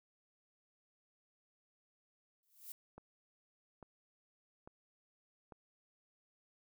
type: noise with exponential growth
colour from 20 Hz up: violet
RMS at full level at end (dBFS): -45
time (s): 2.43-2.72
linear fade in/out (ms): 1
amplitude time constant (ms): 63
type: click train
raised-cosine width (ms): 1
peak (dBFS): -38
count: 4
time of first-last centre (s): 2.98-5.522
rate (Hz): 1.18
effects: none